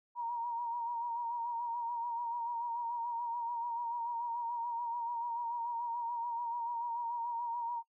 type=tone with vibrato; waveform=sine; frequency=943 Hz; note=A#5; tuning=20 cents sharp; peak=-34 dBFS; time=0.15-7.83 s; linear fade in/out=50 ms; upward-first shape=sine; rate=6.9 Hz; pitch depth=42 cents each way; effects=noise-tail reverb RT60 0.1 s tail -22 dB re dry